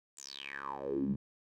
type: tone with band-pass filter sweep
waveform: 10% pulse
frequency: 69.3 Hz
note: C#2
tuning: in tune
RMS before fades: -38 dBFS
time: 0.17-1.16 s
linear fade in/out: 5 ms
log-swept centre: 7900 to 160 Hz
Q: 8.3
effects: none